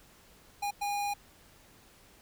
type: tone bursts at uneven times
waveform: square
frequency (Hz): 816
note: G#5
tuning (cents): -31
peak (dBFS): -31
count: 2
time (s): 0.62-0.71 / 0.81-1.14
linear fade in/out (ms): 10
effects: pink hiss -59 dBFS RMS until 2.21 s